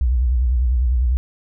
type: tone with vibrato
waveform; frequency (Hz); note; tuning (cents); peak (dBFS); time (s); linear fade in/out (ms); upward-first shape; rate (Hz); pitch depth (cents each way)
sine; 61.74; B1; 0; -14; 0.01-1.17; 0; sine; 10; 130
effects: none